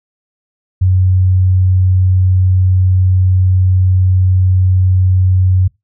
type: tone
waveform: sine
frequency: 92.7 Hz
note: F#2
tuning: 4 cents sharp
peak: -7 dBFS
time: 0.81-5.68 s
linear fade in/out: 10 ms
effects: noise-tail reverb RT60 0.2 s tail -24 dB re dry